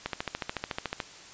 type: click train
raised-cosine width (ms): 0.3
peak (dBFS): -14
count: 14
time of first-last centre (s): 0.06-1.002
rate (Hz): 13.8
effects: white hiss -48 dBFS RMS until 1.33 s + resampled to 16000 Hz